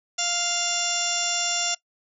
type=harmonic tone with a mistuned harmonic; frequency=698 Hz; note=F5; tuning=1 cent flat; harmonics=1 / 2 / 3 / 4 / 5 / 6 / 7 / 8 / 9 / 10; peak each=-33 / -35 / -37 / -30 / -32 / -37 / -39 / -28 / -35 / -29 dBFS; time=0.18-1.75 s; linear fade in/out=10 ms; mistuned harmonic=10; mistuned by=+45 cents; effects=noise-tail reverb RT60 0.1 s tail -21 dB re dry